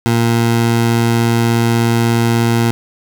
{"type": "tone", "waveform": "20% pulse", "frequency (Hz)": 116.54, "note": "A#2", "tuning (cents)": 0, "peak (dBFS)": -6, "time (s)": [0.06, 2.71], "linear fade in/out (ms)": 0, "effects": []}